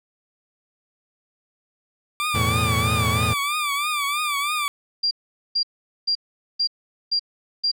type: tone with vibrato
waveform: 20% pulse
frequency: 1174.7 Hz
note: D6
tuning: in tune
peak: -17 dBFS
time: 2.2-4.68 s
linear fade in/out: 0 ms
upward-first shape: triangle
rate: 3.1 Hz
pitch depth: 100 cents each way
type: chord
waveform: 35% pulse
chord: E suspended fourth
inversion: none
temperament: equal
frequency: 82.41 / 110 / 123.47 Hz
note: E2 / A2 / B2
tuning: 0 / 0 / 0 cents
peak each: -24 / -22 / -26 dBFS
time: 2.34-3.34 s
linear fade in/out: 10 ms
type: tone bursts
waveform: sine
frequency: 4767 Hz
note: D8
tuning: 25 cents sharp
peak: -18 dBFS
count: 6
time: 5.03-7.716 s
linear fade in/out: 10 ms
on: 81 ms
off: 440 ms
effects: none